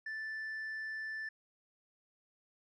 sine tone with tanh clipping, 1760 Hz, A6, in tune, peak -39 dBFS, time 0.06-1.29 s, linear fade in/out 5 ms, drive 2 dB, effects none

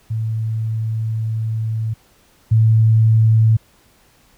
sine tone pair in turn, 111.1 / 111.1 Hz, A2 / A2, +17 / +17 cents, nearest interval unison, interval 0 cents, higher neither, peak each -18 / -9 dBFS, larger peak second, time 0.1-1.94 / 2.51-3.57 s, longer first, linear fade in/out 10 ms, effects pink hiss -54 dBFS RMS until 4.37 s

